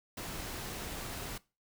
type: noise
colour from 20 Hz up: pink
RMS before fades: -41 dBFS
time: 0.17-1.38 s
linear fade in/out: 5 ms
effects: noise-tail reverb RT60 0.3 s tail -21 dB re dry